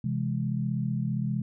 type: chord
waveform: sine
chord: C augmented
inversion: none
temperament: equal with one note detuned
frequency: 130.81 / 166.25 / 207.7 Hz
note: C3 / E3 / G#3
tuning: 0 / +15 / 0 cents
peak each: -29 / -32 / -31 dBFS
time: 0.04-1.42 s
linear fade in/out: 5 ms
effects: none